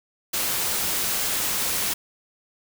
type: noise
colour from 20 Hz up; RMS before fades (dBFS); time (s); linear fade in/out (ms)
white; -25; 0.33-1.94; 10
effects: none